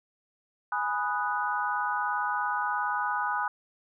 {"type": "chord", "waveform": "sine", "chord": "G# minor seventh", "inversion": "none", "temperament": "equal", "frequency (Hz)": [830.6, 987.8, 1244.5, 1480], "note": ["G#5", "B5", "D#6", "F#6"], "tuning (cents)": [0, 0, 0, 0], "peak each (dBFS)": -32, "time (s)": [0.72, 3.48], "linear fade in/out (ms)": 2, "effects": []}